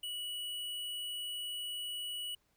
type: tone with tanh clipping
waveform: sine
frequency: 2936 Hz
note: F#7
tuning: 14 cents flat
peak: -39 dBFS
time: 0.03-2.35 s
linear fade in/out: 5 ms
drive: 17 dB
effects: pink hiss -75 dBFS RMS until 2.56 s